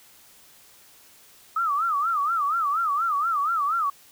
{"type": "tone with vibrato", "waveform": "sine", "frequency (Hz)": 1244.5, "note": "D#6", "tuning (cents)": 0, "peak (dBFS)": -21, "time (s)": [1.56, 3.9], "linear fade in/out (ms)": 5, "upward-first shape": "sine", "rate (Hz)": 4.2, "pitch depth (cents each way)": 180, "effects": ["white hiss -53 dBFS RMS until 4.11 s"]}